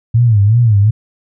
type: tone with vibrato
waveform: sine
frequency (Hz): 110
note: A2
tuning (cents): 0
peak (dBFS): -6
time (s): 0.14-0.91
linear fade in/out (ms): 10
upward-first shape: sine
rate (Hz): 2.7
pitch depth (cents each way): 170
effects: none